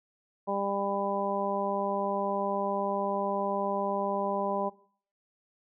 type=harmonic tone; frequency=199.1 Hz; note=G3; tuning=27 cents sharp; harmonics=1 / 2 / 3 / 4 / 5; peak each=-36 / -35 / -32 / -34 / -34 dBFS; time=0.47-4.7 s; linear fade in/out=20 ms; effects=noise-tail reverb RT60 0.5 s tail -19 dB re dry